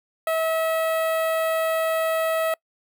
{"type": "tone with notch filter", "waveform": "sawtooth", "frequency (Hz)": 646, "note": "E5", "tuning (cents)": -35, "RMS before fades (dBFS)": -23, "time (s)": [0.27, 2.54], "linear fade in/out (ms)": 2, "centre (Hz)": 5700, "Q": 0.51, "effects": ["noise-tail reverb RT60 0.1 s tail -26 dB re dry"]}